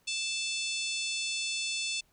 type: harmonic tone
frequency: 880 Hz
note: A5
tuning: in tune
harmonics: 3 / 4 / 5 / 6 / 7 / 8 / 9 / 10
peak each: -35 / -37 / -39 / -41 / -42 / -43 / -44 / -45 dBFS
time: 0.07-2.01 s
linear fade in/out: 10 ms
effects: pink hiss -69 dBFS RMS until 2.12 s